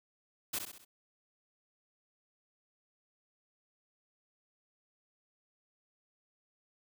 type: noise with echo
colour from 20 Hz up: white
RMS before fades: -35 dBFS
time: 0.53-0.59 s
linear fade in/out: 10 ms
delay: 65 ms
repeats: 4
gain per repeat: -6 dB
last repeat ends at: 0.85 s
effects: none